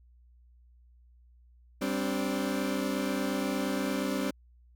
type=chord; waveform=30% pulse; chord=G suspended fourth; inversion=none; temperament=equal with one note detuned; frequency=196 / 261.6 / 290.1 Hz; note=G3 / C4 / D4; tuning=0 / 0 / -21 cents; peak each=-31 / -30 / -31 dBFS; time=1.81-4.31 s; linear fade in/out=10 ms; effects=added 60 Hz sine -56 dBFS peak until 4.75 s